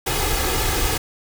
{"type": "noise with comb filter", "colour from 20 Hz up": "pink", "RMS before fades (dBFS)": -21, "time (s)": [0.06, 0.98], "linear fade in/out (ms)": 10, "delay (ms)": 2.4, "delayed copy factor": 0.65, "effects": []}